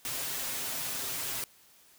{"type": "noise with comb filter", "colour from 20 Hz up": "white", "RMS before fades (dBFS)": -35, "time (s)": [0.05, 1.44], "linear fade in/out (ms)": 0, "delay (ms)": 7.5, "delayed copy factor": 0.85, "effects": ["white hiss -60 dBFS RMS until 1.98 s"]}